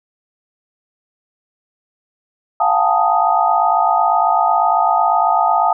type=tone cluster; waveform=sine; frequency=695 / 753 / 847 / 895 / 1246 Hz; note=F5 / F#5 / G#5 / A5 / D#6; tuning=-9 / +30 / +34 / +29 / +2 cents; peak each=-18 dBFS; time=2.6-5.73 s; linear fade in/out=5 ms; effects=none